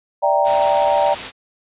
sine chord, E half-diminished seventh, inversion third, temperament equal, 587.3 / 659.3 / 784 / 932.3 Hz, D5 / E5 / G5 / Bb5, 0 / 0 / 0 / 0 cents, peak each -17 / -22 / -18 / -19 dBFS, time 0.22-1.15 s, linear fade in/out 20 ms
white noise, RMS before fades -26 dBFS, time 0.44-1.32 s, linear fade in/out 50 ms
effects resampled to 8000 Hz

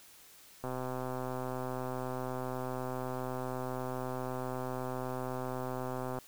click train, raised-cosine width 1 ms, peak -24 dBFS, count 711, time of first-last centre 0.64-6.187 s, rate 128 Hz, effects white hiss -57 dBFS RMS until 6.27 s

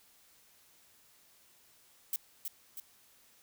violet noise with echo, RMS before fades -33 dBFS, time 2.13-2.16 s, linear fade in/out 2 ms, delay 320 ms, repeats 2, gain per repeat -5 dB, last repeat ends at 2.8 s, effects white hiss -64 dBFS RMS until 3.42 s

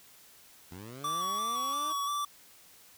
15% pulse linear sweep, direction up, 82.41 to 315.3 Hz, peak -37 dBFS, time 0.71-1.93 s, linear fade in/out 10 ms
square tone with vibrato, 1146 Hz, D6, 43 cents flat, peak -31 dBFS, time 1.04-2.25 s, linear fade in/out 5 ms, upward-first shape square, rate 2.9 Hz, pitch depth 26 cents each way
effects white hiss -57 dBFS RMS until 2.97 s

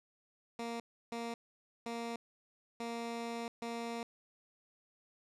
15% pulse tone bursts at uneven times, 233.1 Hz, A#3, in tune, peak -32 dBFS, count 5, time 0.59-0.8 / 1.12-1.34 / 1.86-2.16 / 2.8-3.48 / 3.62-4.03 s, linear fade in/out 2 ms, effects low-pass 8000 Hz 12 dB/octave

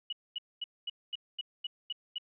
sine tone bursts, 2926 Hz, F#7, 20 cents flat, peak -33 dBFS, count 9, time 0.1-2.183 s, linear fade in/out 5 ms, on 27 ms, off 230 ms, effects none

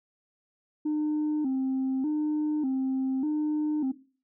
sine tone with vibrato, 282.8 Hz, C#4, 35 cents sharp, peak -23 dBFS, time 0.85-3.92 s, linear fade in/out 10 ms, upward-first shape square, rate 0.84 Hz, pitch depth 120 cents each way, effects noise-tail reverb RT60 0.4 s tail -18 dB re dry + tanh soft clip ceiling -23 dBFS

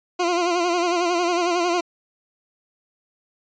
20% pulse tone with vibrato, 348.9 Hz, F4, 2 cents flat, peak -14 dBFS, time 0.19-1.81 s, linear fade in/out 10 ms, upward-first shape sine, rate 11 Hz, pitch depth 62 cents each way, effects resampled to 16000 Hz

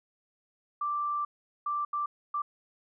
sine tone bursts at uneven times, 1175 Hz, D6, 1 cent sharp, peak -28 dBFS, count 4, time 0.81-1.25 / 1.66-1.85 / 1.93-2.06 / 2.34-2.42 s, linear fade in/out 5 ms, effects none

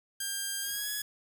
5% pulse tone with pitch glide, 1600 to 1682.5 Hz, G6 to G#6, +35 to +22 cents, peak -22 dBFS, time 0.2-1.02 s, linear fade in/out 5 ms, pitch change +87 cents, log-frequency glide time 0.61-0.9 s, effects 8-bit

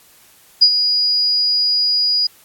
sine tone with ADSR envelope, 4900 Hz, D#8, 27 cents flat, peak -4 dBFS, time 0.61-2.27 s, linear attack 15 ms, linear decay 68 ms, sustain -9 dB, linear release 5 ms, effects white hiss -49 dBFS RMS until 2.44 s + AAC 64 kbps

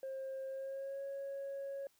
sine tone with pitch glide, 533 to 551.8 Hz, C5 to C#5, +32 to -8 cents, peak -38 dBFS, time 0.03-1.87 s, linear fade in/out 2 ms, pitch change +60 cents, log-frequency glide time 0.48-1.03 s, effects tanh soft clip ceiling -38 dBFS + white hiss -73 dBFS RMS until 1.99 s

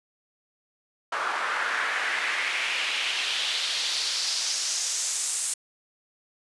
pink noise with band-pass filter sweep, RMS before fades -28 dBFS, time 1.12-5.54 s, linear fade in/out 5 ms, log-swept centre 1200 to 8600 Hz, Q 2.3, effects high-pass 400 Hz 12 dB/octave + resampled to 24000 Hz

